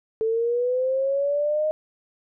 sine linear sweep, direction up, 439 to 622.3 Hz, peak -20 dBFS, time 0.21-1.71 s, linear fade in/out 0 ms, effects none

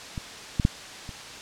clicks, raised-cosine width 5 ms, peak -19 / -10 / -6 / -25 dBFS, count 4, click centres 0.178 / 0.598 / 0.651 / 1.092 s, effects white hiss -40 dBFS RMS until 1.41 s + low-pass 6000 Hz 12 dB/octave

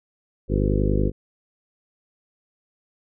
harmonic tone with a mistuned harmonic, 50.4 Hz, G1, 49 cents sharp, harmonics 1 / 2 / 3 / 4 / 5 / 6 / 7 / 8 / 9 / 10, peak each -22 / -25 / -27 / -28 / -29 / -30 / -30 / -31 / -32 / -32 dBFS, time 0.48-1.12 s, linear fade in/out 50 ms, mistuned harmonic 8, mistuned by -63 cents, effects none

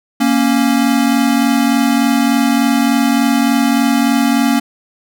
square tone pair together, 233.8 / 277.2 Hz, A#3 / C#4, +5 / 0 cents, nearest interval minor third, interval 295 cents, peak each -14 dBFS, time 0.2-4.6 s, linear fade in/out 10 ms, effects none

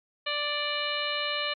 harmonic tone with a mistuned harmonic, 587.3 Hz, D5, in tune, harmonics 1 / 2 / 3 / 4 / 5 / 6 / 7, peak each -35 / -35 / -36 / -34 / -33 / -38 / -36 dBFS, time 0.26-1.54 s, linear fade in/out 10 ms, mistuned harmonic 6, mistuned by +58 cents, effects MP3 96 kbps

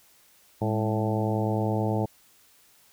harmonic tone with a mistuned harmonic, 109.2 Hz, A2, 13 cents flat, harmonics 1 / 2 / 3 / 4 / 5 / 6 / 7 / 8, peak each -27 / -30 / -32 / -33 / -34 / -35 / -35 / -36 dBFS, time 0.61-2.06 s, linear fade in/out 10 ms, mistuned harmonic 2, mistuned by -76 cents, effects white hiss -59 dBFS RMS until 2.92 s

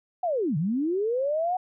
sine linear two-way sweep, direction down then up, 749 to 139.9 to 749 Hz, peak -23 dBFS, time 0.23-1.57 s, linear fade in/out 5 ms, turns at 0.57 s, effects none

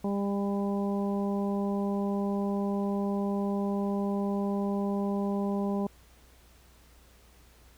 harmonic tone, 200 Hz, G3, 35 cents sharp, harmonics 1 / 2 / 3 / 4 / 5, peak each -28 / -34 / -38 / -40 / -42 dBFS, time 0.04-5.87 s, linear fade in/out 5 ms, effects added 60 Hz sine -57 dBFS peak until 7.77 s + pink hiss -60 dBFS RMS until 7.77 s

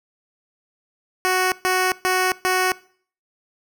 10% pulse tone bursts, 370 Hz, F#4, in tune, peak -9 dBFS, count 4, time 1.25-2.72 s, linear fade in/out 0 ms, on 270 ms, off 130 ms, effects noise-tail reverb RT60 0.5 s tail -21 dB re dry

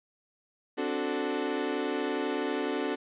35% pulse chord, D dominant seventh, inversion third, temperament equal, 261.6 / 293.7 / 370 / 440 Hz, C4 / D4 / F#4 / A4, 0 / 0 / 0 / 0 cents, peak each -34 / -32 / -33 / -32 dBFS, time 0.77-2.96 s, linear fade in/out 20 ms, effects resampled to 8000 Hz + 10-bit

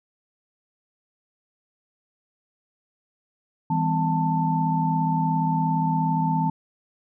sine tone cluster, 162.9 / 200.1 / 254.8 / 887 Hz, E3 / G3 / C4 / A5, -20 / +36 / -46 / +14 cents, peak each -23 / -31 / -28 / -24 dBFS, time 3.7-6.5 s, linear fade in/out 5 ms, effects none

